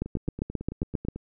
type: two click trains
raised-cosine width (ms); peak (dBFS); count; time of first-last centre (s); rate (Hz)
3; -23 / -14; 11 / 9; 0.06-1.16 / 0.02-1.085; 9.09 / 7.51
effects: none